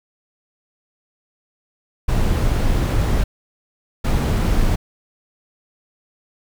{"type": "noise bursts at uneven times", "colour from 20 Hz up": "brown", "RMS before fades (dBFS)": -17, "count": 2, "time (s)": [[2.08, 3.24], [4.04, 4.76]], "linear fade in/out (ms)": 10, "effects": []}